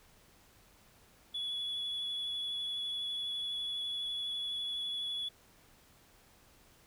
sine tone with vibrato, 3400 Hz, G#7, 40 cents sharp, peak -33 dBFS, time 1.34-5.29 s, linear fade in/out 10 ms, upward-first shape sine, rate 12 Hz, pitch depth 15 cents each way, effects tanh soft clip ceiling -32 dBFS + pink hiss -63 dBFS RMS until 6.86 s

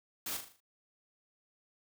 white noise with echo, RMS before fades -38 dBFS, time 0.26-0.37 s, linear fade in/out 5 ms, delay 39 ms, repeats 6, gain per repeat -6 dB, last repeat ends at 0.604 s, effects none

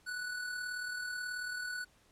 square tone with amplitude modulation, 1480 Hz, F#6, in tune, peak -36 dBFS, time 0.06-1.85 s, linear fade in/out 20 ms, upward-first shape sine, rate 38.4 Hz, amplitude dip 40%, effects pink hiss -67 dBFS RMS until 2.11 s + low-pass 11000 Hz 12 dB/octave

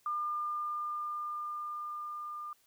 sine tone with level ramp, 1203 Hz, D6, 41 cents sharp, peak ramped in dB -31 to -39 dBFS, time 0.06-2.53 s, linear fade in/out 2 ms, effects white hiss -69 dBFS RMS until 2.66 s

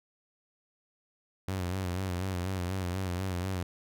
sawtooth tone with vibrato, 92 Hz, F#2, 9 cents flat, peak -27 dBFS, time 1.48-3.63 s, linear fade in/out 0 ms, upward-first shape sine, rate 4.1 Hz, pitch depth 80 cents each way, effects none

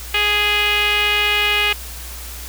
5% pulse tone with low-pass filter, 415.3 Hz, G#4, in tune, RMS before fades -17 dBFS, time 0.14-1.73 s, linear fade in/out 5 ms, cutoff 2700 Hz, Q 3.7, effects added 60 Hz sine -32 dBFS peak until 2.48 s + white hiss -34 dBFS RMS until 2.48 s

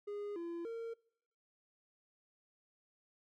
triangle tone with pitch steps, 411 / 339.7 / 458.9 Hz, G#4 / F4 / A#4, -18 / -48 / -27 cents, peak -38 dBFS, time 0.07-0.94 s, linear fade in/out 10 ms, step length 290 ms, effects noise-tail reverb RT60 0.7 s tail -24 dB re dry

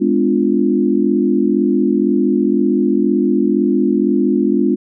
sine chord, G# diminished seventh, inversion none, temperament equal with one note detuned, 207.7 / 251.7 / 293.7 / 349.2 Hz, G#3 / B3 / D4 / F4, 0 / +33 / 0 / 0 cents, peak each -17 dBFS, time 0-4.76 s, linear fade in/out 20 ms, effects none

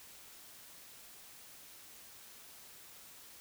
silence, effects white hiss -55 dBFS RMS until 3.4 s

